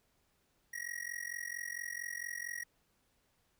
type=tone with amplitude modulation; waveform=square; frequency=1900 Hz; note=A#6; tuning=33 cents sharp; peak=-36 dBFS; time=0.73-2.64 s; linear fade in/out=10 ms; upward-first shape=sine; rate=44.4 Hz; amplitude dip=95%; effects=pink hiss -75 dBFS RMS until 3.59 s